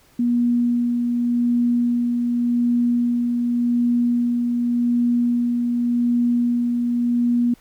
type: tone with tremolo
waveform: sine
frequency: 240.2 Hz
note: B3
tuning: 48 cents flat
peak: -15 dBFS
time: 0.19-7.54 s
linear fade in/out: 5 ms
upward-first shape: sine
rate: 0.87 Hz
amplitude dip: 30%
effects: pink hiss -55 dBFS RMS until 7.6 s